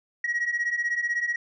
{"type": "beating tone pair", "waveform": "sine", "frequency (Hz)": [1893, 1909], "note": ["A#6", "A#6"], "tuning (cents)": [26, 41], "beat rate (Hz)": 16, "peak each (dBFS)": [-27, -24], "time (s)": [0.24, 1.36], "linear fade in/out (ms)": 5, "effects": ["tanh soft clip ceiling -21 dBFS"]}